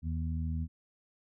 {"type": "harmonic tone", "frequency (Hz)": 80.6, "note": "E2", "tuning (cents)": -38, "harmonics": [1, 2, 3], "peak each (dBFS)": [-32, -38, -41], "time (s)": [0.02, 0.68], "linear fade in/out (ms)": 50, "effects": []}